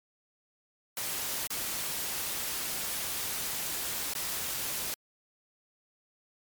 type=noise with dropouts; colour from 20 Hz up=white; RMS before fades=-34 dBFS; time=0.97-4.94 s; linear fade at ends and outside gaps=1 ms; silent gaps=1.471-1.504 / 4.136-4.151 s; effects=MP3 96 kbps